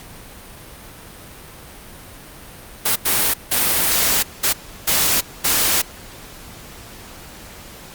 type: noise bursts at uneven times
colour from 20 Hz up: white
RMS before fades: -17 dBFS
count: 6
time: 2.85-2.96 / 3.05-3.34 / 3.51-4.23 / 4.43-4.53 / 4.87-5.21 / 5.44-5.82 s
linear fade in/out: 10 ms
effects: pink hiss -39 dBFS RMS until 7.94 s + Opus 48 kbps